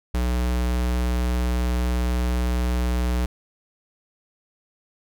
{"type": "tone", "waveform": "square", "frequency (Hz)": 61.1, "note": "B1", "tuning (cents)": -18, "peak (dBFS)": -21, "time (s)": [0.14, 3.26], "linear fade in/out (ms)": 5, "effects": []}